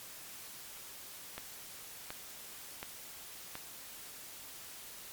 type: click train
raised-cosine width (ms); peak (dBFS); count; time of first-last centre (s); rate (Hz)
0.3; -24; 4; 1.38-3.554; 1.38
effects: white hiss -49 dBFS RMS until 5.12 s + MP3 96 kbps